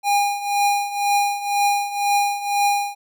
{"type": "tone with tremolo", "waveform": "square", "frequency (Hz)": 812, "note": "G#5", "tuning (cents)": -39, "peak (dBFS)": -15, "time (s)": [0.03, 2.95], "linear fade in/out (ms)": 50, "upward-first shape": "triangle", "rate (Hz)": 2, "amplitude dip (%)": 80, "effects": []}